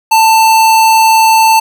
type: tone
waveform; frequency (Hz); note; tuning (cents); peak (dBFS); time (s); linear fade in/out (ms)
square; 889; A5; +18; -5; 0.11-1.6; 10
effects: none